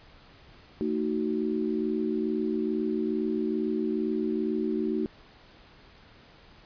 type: chord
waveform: sine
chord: D# diminished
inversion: second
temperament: just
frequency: 224 / 311.1 / 373.4 Hz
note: A3 / D#4 / F#4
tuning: +31 / 0 / +16 cents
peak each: -30 dBFS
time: 0.81-5.06 s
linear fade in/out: 0 ms
effects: pink hiss -54 dBFS RMS until 6.65 s + resampled to 11025 Hz